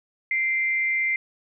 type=tone pair together; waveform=sine; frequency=2085 / 2349 Hz; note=C7 / D7; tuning=-7 / 0 cents; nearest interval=major second; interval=207 cents; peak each=-21 / -33 dBFS; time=0.31-1.16 s; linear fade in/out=2 ms; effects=none